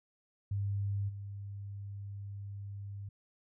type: tone with level steps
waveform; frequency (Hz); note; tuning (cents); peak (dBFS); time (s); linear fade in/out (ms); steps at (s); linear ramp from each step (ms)
sine; 100; G2; +35; -31 / -40; 0.51-3.09; 5; 1.08; 20
effects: none